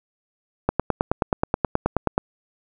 click train, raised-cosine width 1 ms, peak -4 dBFS, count 15, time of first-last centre 0.69-2.179 s, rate 9.4 Hz, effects none

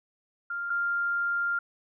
sine tone pair in turn, 1396.9 / 1396.9 Hz, F6 / F6, 0 / 0 cents, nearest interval unison, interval 0 cents, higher neither, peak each -30 / -25 dBFS, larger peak second, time 0.5-0.7 / 0.7-1.59 s, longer second, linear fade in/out 5 ms, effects none

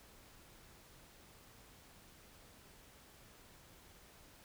silence, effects pink hiss -61 dBFS RMS until 4.44 s

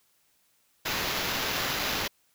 white noise with sample-and-hold, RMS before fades -30 dBFS, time 0.85-2.08 s, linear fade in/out 10 ms, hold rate 8820 Hz, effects white hiss -68 dBFS RMS until 2.34 s

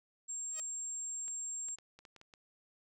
sine tone, 7459 Hz, A#8, in tune, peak -38 dBFS, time 0.28-1.76 s, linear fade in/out 20 ms
5% pulse tone with exponential growth, 629 Hz, D#5, 19 cents sharp, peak -32 dBFS, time 0.49-0.6 s, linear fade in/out 2 ms, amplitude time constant 23 ms
clicks, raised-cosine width 0.2 ms, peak -38 dBFS, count 8, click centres 1.281 / 1.686 / 1.786 / 1.99 / 2.052 / 2.163 / 2.214 / 2.338 s
effects none

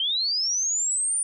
sine linear sweep, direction up, 3058 to 9397 Hz, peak -22 dBFS, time 0-1.23 s, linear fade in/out 2 ms, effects none

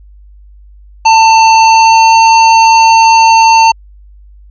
square tone with pitch glide, 894 to 901.3 Hz, A5 to A5, +27 to +41 cents, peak -3 dBFS, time 1.05-3.72 s, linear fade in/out 10 ms, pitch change +14 cents, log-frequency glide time 1.58-2.14 s, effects added 50 Hz sine -34 dBFS peak until 4.5 s + resampled to 16000 Hz

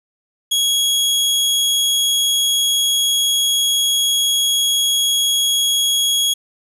sawtooth tone, 3322 Hz, G#7, in tune, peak -11 dBFS, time 0.51-6.34 s, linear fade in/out 10 ms, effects resampled to 32000 Hz + 8-bit

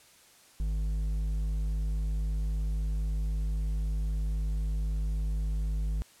sine tone with hard clipping, 51.91 Hz, G#1, in tune, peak -29 dBFS, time 0.6-6.02 s, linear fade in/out 0 ms, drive 6 dB, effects white hiss -58 dBFS RMS until 6.2 s + low-pass 11000 Hz 12 dB/octave

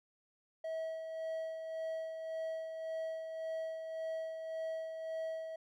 triangle tone with tremolo, 645 Hz, E5, 38 cents flat, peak -34 dBFS, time 0.64-5.56 s, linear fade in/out 5 ms, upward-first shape sine, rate 1.8 Hz, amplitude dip 45%, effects none

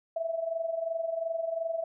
sine tone with amplitude modulation, 659.3 Hz, E5, in tune, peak -26 dBFS, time 0.16-1.84 s, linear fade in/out 5 ms, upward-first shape sine, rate 22.8 Hz, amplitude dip 70%, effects none

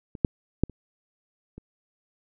clicks, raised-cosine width 3 ms, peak -25 / -6 / -7 / -30 / -28 dBFS, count 5, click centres 0.152 / 0.248 / 0.636 / 0.697 / 1.58 s, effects none

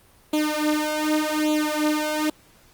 sawtooth tone with flanger, 304.8 Hz, D#4, 36 cents flat, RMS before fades -23 dBFS, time 0.33-2.3 s, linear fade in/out 5 ms, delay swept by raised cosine 0.28 to 4.68 ms, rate 0.85 Hz, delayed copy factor +0.95, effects pink hiss -55 dBFS RMS until 2.73 s + Opus 32 kbps

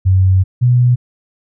sine tone pair in turn, 94 / 123.33 Hz, F#2 / B2, +28 / -2 cents, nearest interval perfect fourth, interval 470 cents, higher second, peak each -7 dBFS, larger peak neither, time 0.05-0.44 / 0.61-0.96 s, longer first, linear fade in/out 20 ms, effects none

